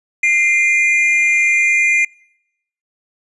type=tone pair together; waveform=triangle; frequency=2085 / 2414 Hz; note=C7 / D7; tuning=-7 / +47 cents; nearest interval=minor third; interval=254 cents; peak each=-12 dBFS; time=0.23-2.05 s; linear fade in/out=5 ms; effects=noise-tail reverb RT60 0.8 s tail -26 dB re dry + resampled to 24000 Hz